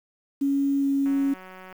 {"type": "tone with pitch glide", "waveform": "sine", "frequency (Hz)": [278.3, 276.5], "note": ["C#4", "C#4"], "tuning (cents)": [7, -4], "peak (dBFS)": -20, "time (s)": [0.41, 1.34], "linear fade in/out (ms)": 10, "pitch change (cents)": -11, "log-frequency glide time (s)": [0.8, 0.85]}
{"type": "click train", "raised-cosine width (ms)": 0.5, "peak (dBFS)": -29, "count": 125, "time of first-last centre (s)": [1.06, 1.727], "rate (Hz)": 186}
{"effects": ["8-bit"]}